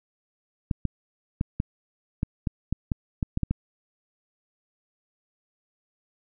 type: clicks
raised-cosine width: 5 ms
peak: -12 dBFS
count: 12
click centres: 0.712 / 0.853 / 1.411 / 1.601 / 2.231 / 2.472 / 2.726 / 2.918 / 3.228 / 3.374 / 3.433 / 3.51 s
effects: none

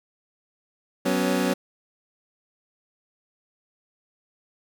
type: chord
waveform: 25% pulse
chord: F# suspended fourth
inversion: none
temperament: equal with one note detuned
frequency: 186.28 / 246.9 / 277.2 Hz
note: F#3 / B3 / C#4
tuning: +12 / 0 / 0 cents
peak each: -22 dBFS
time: 1.05-1.54 s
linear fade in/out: 10 ms
effects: none

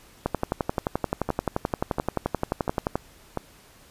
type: two click trains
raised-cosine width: 1 ms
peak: -12 / -9 dBFS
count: 4 / 32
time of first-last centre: 1.29-3.373 / 0.26-2.956 s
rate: 1.44 / 11.5 Hz
effects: pink hiss -53 dBFS RMS until 3.9 s + resampled to 32000 Hz

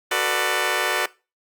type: chord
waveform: 10% pulse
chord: B minor seventh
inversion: second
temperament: just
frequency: 370.4 / 444.5 / 493.9 / 592.7 Hz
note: F#4 / A4 / B4 / D5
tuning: +2 / +18 / 0 / +16 cents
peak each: -18 / -19 / -19 / -18 dBFS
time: 0.11-1.06 s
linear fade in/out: 5 ms
effects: noise-tail reverb RT60 0.3 s tail -21 dB re dry + Opus 48 kbps

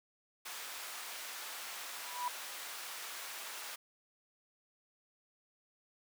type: high-pass noise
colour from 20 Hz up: pink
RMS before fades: -45 dBFS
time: 0.45-3.76 s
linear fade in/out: 10 ms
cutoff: 1000 Hz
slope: 12 dB/octave
type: tone with exponential growth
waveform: sine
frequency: 981 Hz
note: B5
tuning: 12 cents flat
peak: -31 dBFS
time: 1.89-2.28 s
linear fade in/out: 1 ms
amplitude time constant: 83 ms
effects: none

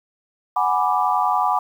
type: chord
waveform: sine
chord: G# half-diminished seventh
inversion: third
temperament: equal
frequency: 740 / 830.6 / 987.8 / 1174.7 Hz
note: F#5 / G#5 / B5 / D6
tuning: 0 / 0 / 0 / 0 cents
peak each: -22 dBFS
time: 0.56-1.59 s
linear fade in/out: 5 ms
effects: 8-bit

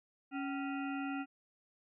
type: harmonic tone with a mistuned harmonic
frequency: 277.2 Hz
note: C#4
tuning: in tune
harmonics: 1 / 3 / 5 / 7 / 9 / 10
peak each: -37 / -44 / -45 / -53 / -50 / -53 dBFS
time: 0.31-1.26 s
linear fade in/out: 50 ms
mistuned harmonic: 3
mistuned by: -140 cents
effects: none

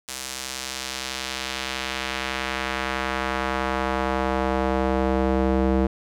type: tone with band-pass filter sweep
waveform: square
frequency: 65.41 Hz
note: C2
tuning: in tune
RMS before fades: -25 dBFS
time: 0.08-5.87 s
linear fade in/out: 5 ms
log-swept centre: 7800 to 360 Hz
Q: 0.86
effects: none

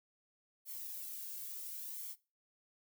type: noise with flanger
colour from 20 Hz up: violet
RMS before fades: -45 dBFS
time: 0.65-2.16 s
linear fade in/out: 50 ms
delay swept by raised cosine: 0.91 to 1.85 ms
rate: 0.71 Hz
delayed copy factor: +0.5
effects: noise-tail reverb RT60 0.3 s tail -20 dB re dry

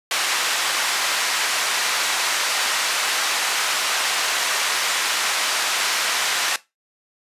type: band-pass noise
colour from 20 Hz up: pink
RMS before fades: -22 dBFS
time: 0.11-6.56 s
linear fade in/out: 2 ms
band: 1100 to 8200 Hz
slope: 12 dB/octave
effects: noise-tail reverb RT60 0.2 s tail -17 dB re dry + resampled to 32000 Hz

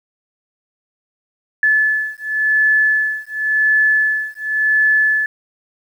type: beating tone pair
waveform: sine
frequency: 1729 / 1729.92 Hz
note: A6 / A6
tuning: -31 / -30 cents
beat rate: 0.92 Hz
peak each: -16 dBFS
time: 1.63-5.26 s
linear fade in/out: 2 ms
effects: 8-bit

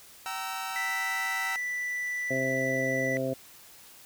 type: chord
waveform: sawtooth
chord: E diminished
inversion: first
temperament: equal with one note detuned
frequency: 767.9 / 932.3 / 1318.5 Hz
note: G5 / Bb5 / E6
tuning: -36 / 0 / 0 cents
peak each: -33 / -35 / -33 dBFS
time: 0.26-1.56 s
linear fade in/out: 0 ms
type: tone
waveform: triangle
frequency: 1975.5 Hz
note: B6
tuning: in tune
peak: -28 dBFS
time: 0.76-3.17 s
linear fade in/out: 0 ms
type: harmonic tone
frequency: 132 Hz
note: C3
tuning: 16 cents sharp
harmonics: 1 / 2 / 3 / 4 / 5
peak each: -36 / -33 / -37 / -31 / -35 dBFS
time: 2.3-3.34 s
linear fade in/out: 10 ms
effects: white hiss -52 dBFS RMS until 4.05 s

